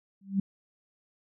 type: tone with exponential growth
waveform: sine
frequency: 195.4 Hz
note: G3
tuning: 5 cents flat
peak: -20 dBFS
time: 0.21-0.4 s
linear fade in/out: 5 ms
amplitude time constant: 41 ms
effects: none